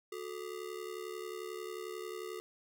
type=ring-modulated tone; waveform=square; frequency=401.9 Hz; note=G4; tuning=43 cents sharp; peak=-38 dBFS; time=0.12-2.4 s; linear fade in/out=0 ms; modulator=35.6 Hz; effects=none